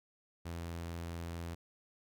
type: tone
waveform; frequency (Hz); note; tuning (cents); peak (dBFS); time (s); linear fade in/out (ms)
sawtooth; 84.5; E2; +43; -36; 0.45-1.55; 10
effects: none

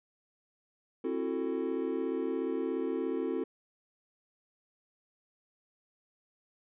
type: chord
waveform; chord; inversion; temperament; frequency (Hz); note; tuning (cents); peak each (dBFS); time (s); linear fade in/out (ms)
triangle; F# half-diminished seventh; second; just; 266.4 / 333 / 370 / 444; C4 / E4 / F#4 / A4; +31 / +18 / 0 / +16; -34; 1.04-3.44; 5
effects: resampled to 8000 Hz

